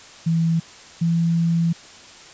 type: tone pair in turn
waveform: sine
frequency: 164.81 / 167.4 Hz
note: E3 / E3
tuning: 0 / +27 cents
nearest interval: unison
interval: 27 cents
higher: second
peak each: -16 dBFS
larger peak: neither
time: 0.26-0.6 / 1.01-1.73 s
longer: second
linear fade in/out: 10 ms
effects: white hiss -43 dBFS RMS until 2.33 s + resampled to 16000 Hz